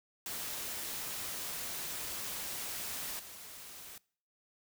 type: noise with level steps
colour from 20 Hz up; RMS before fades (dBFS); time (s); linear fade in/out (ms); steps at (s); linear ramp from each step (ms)
white; -40 / -49; 0.26-3.98; 2; 3.19; 5
effects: noise-tail reverb RT60 0.5 s tail -23 dB re dry